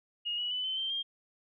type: tone with pitch steps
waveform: sine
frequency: 2865 / 2930 / 2997 / 3065 / 3135 / 3207 Hz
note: F7 / F#7 / F#7 / G7 / G7 / G7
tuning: +44 / -18 / +22 / -40 / -1 / +39 cents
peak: -31 dBFS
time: 0.25-1.03 s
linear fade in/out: 20 ms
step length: 130 ms
effects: none